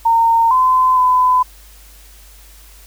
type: tone with pitch steps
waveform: sine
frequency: 917 / 1023 / 1008 Hz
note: A#5 / C6 / B5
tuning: -29 / -39 / +35 cents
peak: -9 dBFS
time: 0.05-1.43 s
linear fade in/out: 10 ms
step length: 460 ms
effects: added 50 Hz sine -41 dBFS peak until 2.86 s + white hiss -45 dBFS RMS until 2.86 s